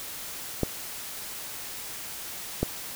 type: clicks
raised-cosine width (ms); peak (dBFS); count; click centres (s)
2; -10; 2; 0.633 / 2.63
effects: white hiss -38 dBFS RMS until 2.95 s